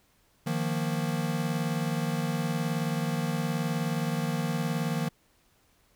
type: chord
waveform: square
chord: Eb suspended second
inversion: none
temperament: equal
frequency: 155.56 / 174.61 / 233.1 Hz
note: Eb3 / F3 / Bb3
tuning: 0 / 0 / 0 cents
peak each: -31 / -33 / -34 dBFS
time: 0.46-5.09 s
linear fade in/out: 10 ms
effects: pink hiss -66 dBFS RMS until 5.95 s